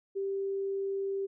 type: tone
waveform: sine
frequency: 392 Hz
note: G4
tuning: in tune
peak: -30 dBFS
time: 0.15-1.27 s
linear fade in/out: 20 ms
effects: none